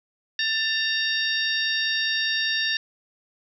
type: harmonic tone with a mistuned harmonic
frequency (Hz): 925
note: A#5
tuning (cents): -14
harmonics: 2 / 3 / 4 / 5 / 6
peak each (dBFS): -26 / -30 / -27 / -31 / -31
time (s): 0.39-2.77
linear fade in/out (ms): 2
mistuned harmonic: 2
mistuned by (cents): -71
effects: none